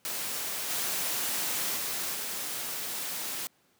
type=noise with level steps; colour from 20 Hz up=white; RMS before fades=-34 / -31 / -33 / -35 dBFS; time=0.05-3.47 s; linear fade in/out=0 ms; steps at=0.69 / 1.75 / 2.13 s; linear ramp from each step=20 ms; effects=pink hiss -67 dBFS RMS until 3.79 s + high-pass 150 Hz 12 dB/octave